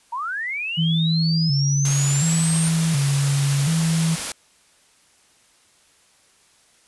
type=linear sweep; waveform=sine; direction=up; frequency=901 to 8870 Hz; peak=-24 dBFS; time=0.12-2.69 s; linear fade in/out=10 ms
type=tone with vibrato; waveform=sine; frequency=151.1 Hz; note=D3; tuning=50 cents sharp; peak=-17 dBFS; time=0.77-4.16 s; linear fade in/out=20 ms; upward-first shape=square; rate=0.69 Hz; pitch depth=130 cents each way
type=noise; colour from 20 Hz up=white; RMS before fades=-27 dBFS; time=1.85-4.32 s; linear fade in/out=2 ms
effects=white hiss -57 dBFS RMS until 6.87 s + resampled to 24000 Hz